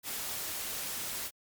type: noise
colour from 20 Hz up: white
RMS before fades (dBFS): -37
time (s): 0.03-1.31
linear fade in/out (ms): 50
effects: MP3 96 kbps